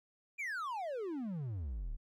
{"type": "exponential sweep", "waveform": "triangle", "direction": "down", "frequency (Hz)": [2459, 31.55], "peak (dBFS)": -35, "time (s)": [0.38, 1.97], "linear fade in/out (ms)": 20, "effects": []}